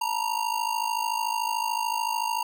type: ring-modulated tone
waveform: square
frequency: 929 Hz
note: A#5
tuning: 6 cents flat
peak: -23 dBFS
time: 0.01-2.43 s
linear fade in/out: 5 ms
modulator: 26.8 Hz
effects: none